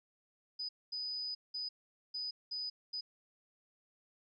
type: tone bursts at uneven times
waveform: sine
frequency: 4982 Hz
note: D#8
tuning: 1 cent sharp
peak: -37 dBFS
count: 6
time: 0.59-0.69 / 0.92-1.35 / 1.54-1.69 / 2.14-2.31 / 2.51-2.7 / 2.93-3.01 s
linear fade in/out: 10 ms
effects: none